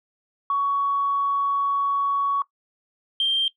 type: tone pair in turn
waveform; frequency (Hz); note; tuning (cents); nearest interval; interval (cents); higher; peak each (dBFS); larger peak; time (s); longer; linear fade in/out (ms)
sine; 1120 / 3168; C#6 / G7; +18 / +18; octave + tritone; 1800; second; -19 / -17; second; 0.5-2.42 / 3.2-3.48; first; 2
effects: noise-tail reverb RT60 0.1 s tail -19 dB re dry + tanh soft clip ceiling -13 dBFS